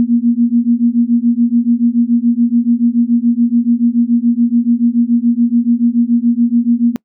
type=beating tone pair; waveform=sine; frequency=233.1 / 240.1 Hz; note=A#3 / B3; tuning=0 / -49 cents; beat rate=7 Hz; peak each=-12 dBFS; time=0-6.96 s; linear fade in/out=0 ms; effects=noise-tail reverb RT60 0.1 s tail -26 dB re dry